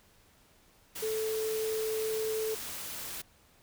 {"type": "tone in noise", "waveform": "sine", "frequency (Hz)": 437.9, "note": "A4", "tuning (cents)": -8, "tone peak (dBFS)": -30, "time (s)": [1.02, 2.55], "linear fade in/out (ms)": 10, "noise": "white", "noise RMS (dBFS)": -40, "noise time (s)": [0.95, 3.22], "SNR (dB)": 7, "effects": ["pink hiss -63 dBFS RMS until 3.62 s"]}